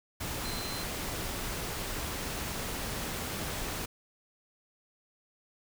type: tone in noise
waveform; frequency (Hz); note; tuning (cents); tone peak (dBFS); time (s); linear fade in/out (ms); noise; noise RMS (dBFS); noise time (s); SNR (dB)
sine; 4100; C8; -36; -41; 0.44-0.84; 10; pink; -36; 0.2-3.86; -8
effects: none